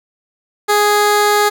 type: tone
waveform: 15% pulse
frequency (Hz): 415.3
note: G#4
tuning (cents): 0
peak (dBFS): -4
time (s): 0.68-1.5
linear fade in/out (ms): 20
effects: none